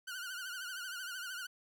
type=tone with vibrato; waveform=sawtooth; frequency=1472 Hz; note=F#6; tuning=9 cents flat; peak=-37 dBFS; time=0.07-1.47 s; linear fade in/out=10 ms; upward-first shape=triangle; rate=13 Hz; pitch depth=110 cents each way; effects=none